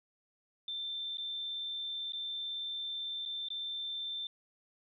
sine tone with dropouts, 3561 Hz, A7, 20 cents sharp, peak -36 dBFS, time 0.68-4.27 s, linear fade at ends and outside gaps 2 ms, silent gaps 1.172-1.182 / 2.122-2.133 / 3.253-3.259 / 3.486-3.503 s, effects none

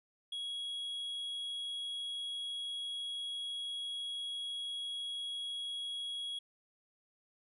triangle tone, 3322 Hz, G#7, in tune, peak -36 dBFS, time 0.32-6.39 s, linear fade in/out 5 ms, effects resampled to 32000 Hz

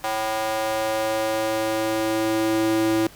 square tone with high-pass filter sweep, 109.9 Hz, A2, 2 cents flat, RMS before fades -23 dBFS, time 0.04-3.07 s, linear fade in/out 0 ms, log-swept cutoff 720 to 300 Hz, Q 2.4, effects pink hiss -47 dBFS RMS until 3.15 s

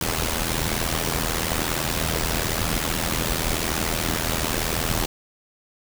pink noise with amplitude modulation, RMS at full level -21 dBFS, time 0.01-5.06 s, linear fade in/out 2 ms, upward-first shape sine, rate 81 Hz, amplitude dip 80%, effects none

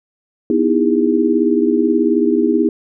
sine chord, E major seventh, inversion second, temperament equal with one note detuned, 246.9 / 311.1 / 329.6 / 404.6 Hz, B3 / D#4 / E4 / G#4, 0 / 0 / 0 / -45 cents, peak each -17 dBFS, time 0.5-2.69 s, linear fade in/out 2 ms, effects none

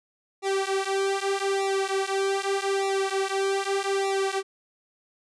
sawtooth tone with flanger, 390.6 Hz, G4, 6 cents flat, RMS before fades -26 dBFS, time 0.42-4.43 s, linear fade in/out 50 ms, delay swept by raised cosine 0.63 to 6.23 ms, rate 0.82 Hz, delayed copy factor -0.95, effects resampled to 22050 Hz

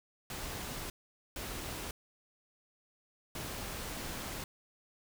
pink noise bursts at uneven times, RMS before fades -41 dBFS, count 3, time 0.3-0.9 / 1.36-1.91 / 3.35-4.44 s, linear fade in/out 2 ms, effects none

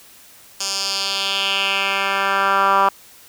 10% pulse tone with band-pass filter sweep, 196 Hz, G3, in tune, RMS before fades -19 dBFS, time 0.6-2.89 s, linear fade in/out 5 ms, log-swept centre 6000 to 1100 Hz, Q 2.6, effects white hiss -46 dBFS RMS until 3.28 s

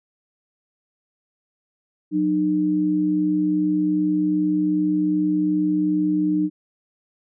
sine tone pair together, 182.23 / 304.8 Hz, F#3 / D#4, -26 / -36 cents, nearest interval major sixth, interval 890 cents, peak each -25 / -18 dBFS, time 2.11-6.5 s, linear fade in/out 50 ms, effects none

